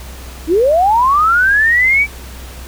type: linear sweep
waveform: sine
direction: up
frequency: 293.7 to 2322 Hz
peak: -8 dBFS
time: 0.47-2.07 s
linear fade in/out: 50 ms
effects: added 63 Hz sine -30 dBFS peak until 2.67 s + pink hiss -35 dBFS RMS until 2.67 s